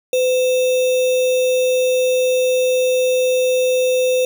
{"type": "tone with sample-and-hold", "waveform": "sine", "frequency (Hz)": 508, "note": "B4", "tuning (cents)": 49, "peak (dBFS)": -13, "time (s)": [0.13, 4.25], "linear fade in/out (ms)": 2, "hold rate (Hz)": 3150, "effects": []}